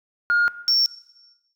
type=tone pair in turn; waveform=sine; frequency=1422 / 5463 Hz; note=F6 / F8; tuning=+31 / -39 cents; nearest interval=octave + major seventh; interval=2330 cents; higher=second; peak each=-14 dBFS; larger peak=neither; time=0.3-0.48 / 0.68-0.86 s; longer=neither; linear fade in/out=0 ms; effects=noise-tail reverb RT60 1.0 s tail -17 dB re dry + tanh soft clip ceiling -13 dBFS